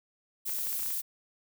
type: noise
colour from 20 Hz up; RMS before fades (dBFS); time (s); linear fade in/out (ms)
violet; -33; 0.45-1.02; 20
type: clicks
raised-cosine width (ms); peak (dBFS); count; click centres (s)
0.3; -30; 8; 0.496 / 0.587 / 0.669 / 0.729 / 0.794 / 0.83 / 0.861 / 0.904
effects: none